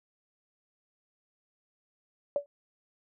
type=tone with exponential decay; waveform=sine; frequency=573 Hz; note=D5; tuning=43 cents flat; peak=-21 dBFS; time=2.36-2.46 s; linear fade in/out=1 ms; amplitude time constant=21 ms; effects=none